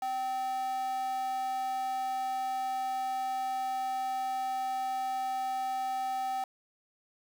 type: tone with high-pass filter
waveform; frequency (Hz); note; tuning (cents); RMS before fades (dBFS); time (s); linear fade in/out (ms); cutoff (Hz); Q
square; 257.8; C4; -26; -33; 0.02-6.44; 2; 800; 7.1
effects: 9-bit